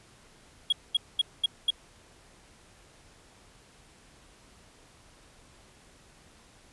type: tone bursts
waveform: triangle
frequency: 3306 Hz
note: G#7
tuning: 9 cents flat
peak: -19 dBFS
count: 5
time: 0.7-1.705 s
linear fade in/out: 5 ms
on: 25 ms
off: 220 ms
effects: pink hiss -57 dBFS RMS until 6.72 s + resampled to 24000 Hz